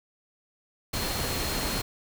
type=tone in noise; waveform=sine; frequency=4234 Hz; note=C8; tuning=20 cents sharp; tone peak=-37 dBFS; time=0.93-1.82 s; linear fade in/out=10 ms; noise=pink; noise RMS=-30 dBFS; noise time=0.93-1.82 s; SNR=-10 dB; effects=none